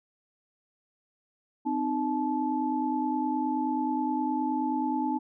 sine tone cluster, 258.1 / 307.6 / 867 Hz, C4 / D#4 / A5, -23 / -20 / -26 cents, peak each -30 dBFS, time 1.65-5.19 s, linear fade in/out 20 ms, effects none

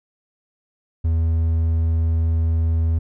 triangle tone, 81.6 Hz, E2, 17 cents flat, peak -14 dBFS, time 1.04-2.99 s, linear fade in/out 10 ms, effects none

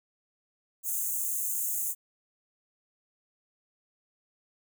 white high-pass noise, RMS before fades -31 dBFS, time 0.83-1.95 s, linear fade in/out 50 ms, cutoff 6400 Hz, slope 96 dB/octave, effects none

